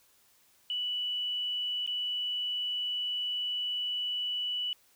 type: tone with dropouts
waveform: sine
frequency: 2960 Hz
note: F#7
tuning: in tune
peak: -30 dBFS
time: 0.7-4.73 s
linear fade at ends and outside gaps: 1 ms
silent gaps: 1.863-1.875 s
effects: white hiss -65 dBFS RMS until 4.95 s